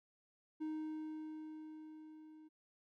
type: tone with level ramp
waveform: triangle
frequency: 311.1 Hz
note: D#4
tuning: in tune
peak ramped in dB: -36 to -54 dBFS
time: 0.6-2.49 s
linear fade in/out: 20 ms
effects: none